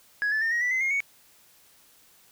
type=tone with pitch steps; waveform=sine; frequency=1671 / 1741 / 1813.8 / 1889.8 / 1968.9 / 2051 / 2137 / 2227 Hz; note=G#6 / A6 / A#6 / A#6 / B6 / C7 / C7 / C#7; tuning=+10 / -19 / -48 / +23 / -6 / -35 / +36 / +7 cents; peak=-21 dBFS; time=0.22-1.004 s; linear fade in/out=0 ms; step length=98 ms; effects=tanh soft clip ceiling -21 dBFS + white hiss -58 dBFS RMS until 2.31 s